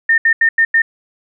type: tone bursts at uneven times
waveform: sine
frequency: 1819 Hz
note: A#6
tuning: 43 cents flat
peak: -8 dBFS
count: 5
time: 0.09-0.18 / 0.25-0.33 / 0.41-0.49 / 0.58-0.65 / 0.74-0.82 s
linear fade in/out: 5 ms
effects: none